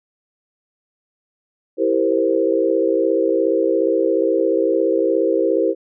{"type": "chord", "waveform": "sine", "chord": "C dominant seventh", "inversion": "first", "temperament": "equal", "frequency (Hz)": [329.6, 392, 466.2, 523.3], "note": ["E4", "G4", "Bb4", "C5"], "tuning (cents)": [0, 0, 0, 0], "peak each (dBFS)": -20, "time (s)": [1.77, 5.75], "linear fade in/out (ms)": 50, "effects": []}